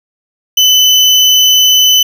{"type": "tone", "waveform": "35% pulse", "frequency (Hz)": 3014, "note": "F#7", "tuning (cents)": 31, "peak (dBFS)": -3, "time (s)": [0.57, 2.03], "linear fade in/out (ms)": 5, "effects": []}